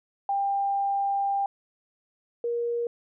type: tone pair in turn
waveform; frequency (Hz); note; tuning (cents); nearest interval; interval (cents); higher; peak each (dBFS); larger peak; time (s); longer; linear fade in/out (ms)
sine; 795 / 472.7; G5 / A#4; +24 / +24; major sixth; 900; first; -23 / -25; first; 0.29-1.46 / 2.44-2.87; first; 2
effects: none